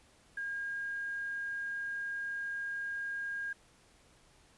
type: tone with quantisation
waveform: sine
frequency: 1621 Hz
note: G#6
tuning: 42 cents flat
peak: -35 dBFS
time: 0.37-3.53 s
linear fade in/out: 5 ms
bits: 10
effects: pink hiss -64 dBFS RMS until 4.57 s + resampled to 24000 Hz